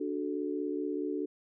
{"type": "chord", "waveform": "sine", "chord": "D major", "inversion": "none", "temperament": "equal with one note detuned", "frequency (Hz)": [293.7, 370, 434.7], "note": ["D4", "F#4", "A4"], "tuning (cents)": [0, 0, -21], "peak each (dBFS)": [-34, -36, -37], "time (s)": [0, 1.26], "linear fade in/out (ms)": 10, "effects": []}